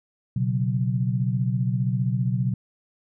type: chord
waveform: sine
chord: B suspended second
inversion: none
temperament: equal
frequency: 123.47 / 138.59 / 185 Hz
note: B2 / C#3 / F#3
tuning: 0 / 0 / 0 cents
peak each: -23 / -27 / -27 dBFS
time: 0.36-2.54 s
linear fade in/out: 5 ms
effects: none